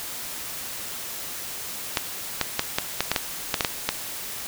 clicks, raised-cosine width 0.2 ms, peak -3 dBFS, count 11, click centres 1.972 / 2.413 / 2.594 / 2.785 / 3.006 / 3.116 / 3.162 / 3.542 / 3.608 / 3.648 / 3.89 s, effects white hiss -34 dBFS RMS until 4.47 s

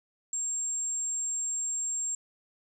sine tone, 7459 Hz, A#8, in tune, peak -29 dBFS, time 0.33-2.15 s, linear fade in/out 2 ms, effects 11-bit

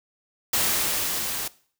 white noise with level ramp, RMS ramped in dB -22 to -30 dBFS, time 0.53-1.48 s, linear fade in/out 5 ms, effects noise-tail reverb RT60 0.5 s tail -20 dB re dry

